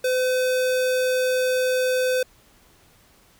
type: tone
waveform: square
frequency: 509 Hz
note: C5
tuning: 48 cents flat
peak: -20 dBFS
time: 0.04-2.23 s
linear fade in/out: 5 ms
effects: pink hiss -56 dBFS RMS until 3.39 s